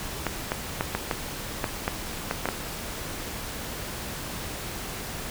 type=clicks; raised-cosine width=0.5 ms; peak=-10 dBFS; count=10; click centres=0.267 / 0.519 / 0.809 / 0.95 / 1.112 / 1.642 / 1.879 / 2.311 / 2.456 / 2.488 s; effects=pink hiss -35 dBFS RMS until 5.3 s